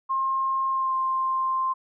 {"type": "tone with pitch glide", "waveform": "sine", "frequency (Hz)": [1066, 1050.1], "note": ["C6", "C6"], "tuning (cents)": [32, 6], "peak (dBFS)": -22, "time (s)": [0.09, 1.74], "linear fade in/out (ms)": 20, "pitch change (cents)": -26, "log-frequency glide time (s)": [0.7, 0.95], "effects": []}